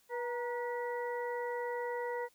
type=harmonic tone with a mistuned harmonic; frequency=486 Hz; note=B4; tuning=28 cents flat; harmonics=1 / 2 / 3 / 4; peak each=-36 / -40 / -50 / -44 dBFS; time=0.09-2.29 s; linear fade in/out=50 ms; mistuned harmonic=2; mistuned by=-55 cents; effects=white hiss -69 dBFS RMS until 2.34 s